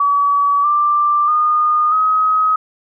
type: tone with pitch steps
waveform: sine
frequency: 1140 / 1180.9 / 1223.2 / 1267.1 Hz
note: C#6 / D6 / D#6 / D#6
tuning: +48 / +9 / -30 / +31 cents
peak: -11 dBFS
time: 0-2.56 s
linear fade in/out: 5 ms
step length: 640 ms
effects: none